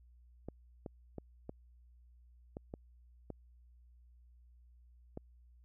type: clicks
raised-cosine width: 2 ms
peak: -29 dBFS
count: 8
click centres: 0.486 / 0.862 / 1.183 / 1.494 / 2.569 / 2.739 / 3.303 / 5.174 s
effects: added 60 Hz sine -59 dBFS peak until 5.64 s